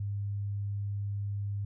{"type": "tone", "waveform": "sine", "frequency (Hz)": 101.1, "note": "G#2", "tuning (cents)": -46, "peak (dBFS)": -31, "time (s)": [0, 1.65], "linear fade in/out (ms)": 5, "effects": []}